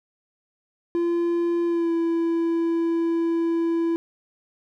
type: tone with pitch glide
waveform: triangle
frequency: 342.3 to 333.7 Hz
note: F4 to E4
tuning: -35 to +21 cents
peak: -18 dBFS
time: 0.95-3.96 s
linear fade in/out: 0 ms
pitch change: -44 cents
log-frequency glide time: 1.66-1.92 s
effects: none